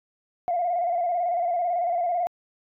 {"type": "tone with vibrato", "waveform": "sine", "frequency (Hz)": 698.5, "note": "F5", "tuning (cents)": 0, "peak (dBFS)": -21, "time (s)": [0.48, 2.27], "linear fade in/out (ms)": 0, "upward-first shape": "square", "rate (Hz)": 18, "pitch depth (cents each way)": 51, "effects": ["tanh soft clip ceiling -17 dBFS"]}